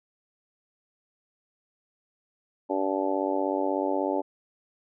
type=harmonic tone; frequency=96.4 Hz; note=G2; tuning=28 cents flat; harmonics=3 / 4 / 5 / 6 / 7 / 8 / 9; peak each=-30 / -31 / -34 / -30 / -36 / -37 / -32 dBFS; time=2.69-4.22 s; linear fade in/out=20 ms; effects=none